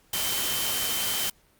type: tone in noise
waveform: sine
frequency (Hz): 3095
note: G7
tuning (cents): -23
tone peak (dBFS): -33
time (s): 0.13-1.3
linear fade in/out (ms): 5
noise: white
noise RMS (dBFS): -28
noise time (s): 0.13-1.3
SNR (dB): -8
effects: pink hiss -62 dBFS RMS until 1.59 s + Opus 48 kbps